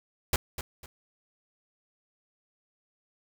pink noise with echo, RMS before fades -24 dBFS, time 0.33-0.36 s, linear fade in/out 2 ms, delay 250 ms, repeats 2, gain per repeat -11 dB, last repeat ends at 0.86 s, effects none

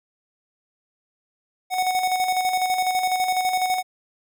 square tone with tremolo, 740 Hz, F#5, in tune, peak -19 dBFS, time 1.7-3.83 s, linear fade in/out 50 ms, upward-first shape square, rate 12 Hz, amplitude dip 45%, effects none

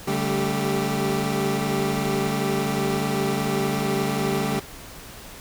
25% pulse tone cluster, 142.6 / 194.5 / 219.6 / 391.8 Hz, C#3 / G3 / A3 / G4, +49 / -13 / -3 / -1 cents, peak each -24 dBFS, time 0.07-4.6 s, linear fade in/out 10 ms, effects pink hiss -41 dBFS RMS until 5.4 s

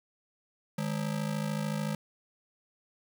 square ring-modulated tone, 180 Hz, F#3, 47 cents flat, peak -28 dBFS, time 0.78-1.95 s, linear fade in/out 2 ms, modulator 26.8 Hz, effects 9-bit

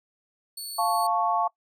20% pulse tone, 4435 Hz, C#8, in tune, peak -28 dBFS, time 0.57-1.07 s, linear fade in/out 5 ms
sine chord, F augmented, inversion none, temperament equal, 698.5 / 880 / 1108.7 Hz, F5 / A5 / C#6, 0 / 0 / 0 cents, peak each -26 dBFS, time 0.78-1.48 s, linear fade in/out 10 ms
effects noise-tail reverb RT60 0.1 s tail -22 dB re dry

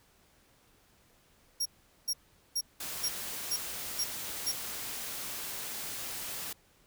sawtooth tone bursts, 5590 Hz, F8, 1 cent sharp, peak -26 dBFS, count 7, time 1.6-4.519 s, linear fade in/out 10 ms, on 57 ms, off 420 ms
white noise, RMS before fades -39 dBFS, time 2.8-6.53 s, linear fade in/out 5 ms
effects pink hiss -65 dBFS RMS until 6.86 s

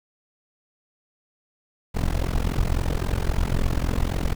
brown noise with amplitude modulation, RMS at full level -19 dBFS, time 1.94-4.35 s, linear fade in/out 20 ms, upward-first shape sine, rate 43.7 Hz, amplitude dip 95%, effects none

